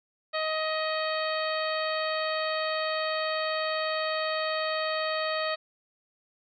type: harmonic tone with a mistuned harmonic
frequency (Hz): 628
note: D#5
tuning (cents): +16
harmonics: 1 / 2 / 3 / 4 / 5 / 6 / 7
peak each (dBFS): -30 / -33 / -35 / -39 / -41 / -39 / -38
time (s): 0.33-5.56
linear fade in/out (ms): 20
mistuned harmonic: 6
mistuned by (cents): +18
effects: none